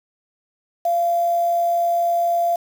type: tone with quantisation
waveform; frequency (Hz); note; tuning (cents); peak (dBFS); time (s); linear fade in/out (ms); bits
sine; 688; F5; -26; -16; 0.85-2.56; 5; 6
effects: none